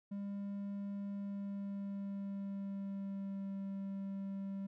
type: tone with pitch glide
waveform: triangle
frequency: 200.3 to 195.73 Hz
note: G3 to G3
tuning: +38 to -2 cents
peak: -37 dBFS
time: 0.11-4.67 s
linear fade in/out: 10 ms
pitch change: -40 cents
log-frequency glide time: 1.04-3.53 s
effects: none